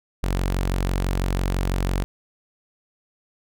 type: tone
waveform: sawtooth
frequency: 46.02 Hz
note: F#1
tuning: 9 cents flat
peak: -17 dBFS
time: 0.23-2.04 s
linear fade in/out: 0 ms
effects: none